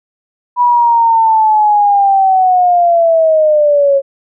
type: linear sweep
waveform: sine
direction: down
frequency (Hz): 982 to 545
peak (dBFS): -6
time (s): 0.56-4.02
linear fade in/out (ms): 50
effects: none